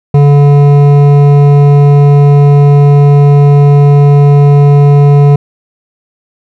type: tone with hard clipping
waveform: triangle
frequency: 143.5 Hz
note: D3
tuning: 40 cents flat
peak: -3 dBFS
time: 0.14-5.36 s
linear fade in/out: 5 ms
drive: 15 dB
effects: none